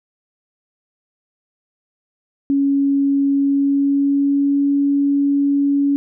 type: tone with pitch glide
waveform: sine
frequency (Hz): 278.3 to 281.9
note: C#4 to C#4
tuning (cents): +7 to +29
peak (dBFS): -13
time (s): 2.5-5.96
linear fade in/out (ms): 0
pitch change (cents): +22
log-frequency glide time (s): 3.35-4.7
effects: none